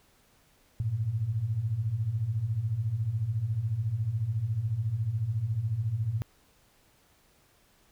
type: beating tone pair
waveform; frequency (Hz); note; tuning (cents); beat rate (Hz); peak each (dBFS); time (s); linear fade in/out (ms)
sine; 100.7 / 114.7; G2 / A#2; +47 / -28; 14; -33 / -28; 0.8-6.22; 0
effects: pink hiss -64 dBFS RMS until 7.91 s